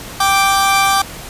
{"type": "tone pair together", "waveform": "sawtooth", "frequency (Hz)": [784, 1174.7], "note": ["G5", "D6"], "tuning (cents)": [0, 0], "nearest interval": "perfect fifth", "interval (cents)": 700, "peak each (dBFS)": -10, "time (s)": [0.2, 1.02], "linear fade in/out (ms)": 5, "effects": ["pink hiss -31 dBFS RMS until 1.29 s", "resampled to 32000 Hz"]}